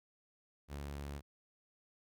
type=tone; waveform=sawtooth; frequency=71.2 Hz; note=C#2; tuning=47 cents sharp; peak=-38 dBFS; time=0.68-1.22 s; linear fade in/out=50 ms; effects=none